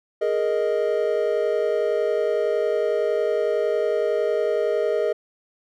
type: chord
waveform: triangle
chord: Ab suspended second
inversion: none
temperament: equal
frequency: 415.3 / 466.2 / 622.3 Hz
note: Ab4 / Bb4 / Eb5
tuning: 0 / 0 / 0 cents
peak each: -22 dBFS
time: 0.21-5.13 s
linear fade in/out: 10 ms
effects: none